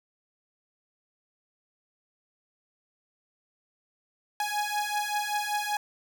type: beating tone pair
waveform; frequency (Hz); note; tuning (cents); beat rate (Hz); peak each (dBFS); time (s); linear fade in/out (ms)
sawtooth; 830.6 / 835.8; G#5 / G#5; 0 / +11; 5.2; -27 / -27; 4.4-5.77; 2
effects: none